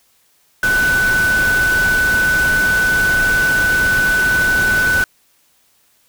sine tone in noise, 1497 Hz, F#6, 20 cents sharp, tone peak -12 dBFS, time 0.63-5.04 s, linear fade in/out 2 ms, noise pink, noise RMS -23 dBFS, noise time 0.63-5.04 s, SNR +8 dB, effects white hiss -57 dBFS RMS until 6.08 s

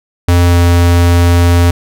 square tone with pitch glide, 87.4 to 86.7 Hz, F2 to F2, +2 to -12 cents, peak -6 dBFS, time 0.28-1.71 s, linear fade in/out 5 ms, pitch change -14 cents, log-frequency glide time 0.47-0.56 s, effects none

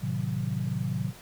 sine chord, A diminished seventh, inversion none, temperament equal, 110 / 130.81 / 155.56 / 185 Hz, A2 / C3 / Eb3 / Gb3, 0 / 0 / 0 / 0 cents, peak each -33 / -31 / -34 / -33 dBFS, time 0-1.13 s, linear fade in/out 50 ms, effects pink hiss -49 dBFS RMS until 1.21 s

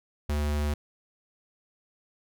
square tone, 74 Hz, D2, 14 cents sharp, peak -26 dBFS, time 0.29-0.74 s, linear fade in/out 5 ms, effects none

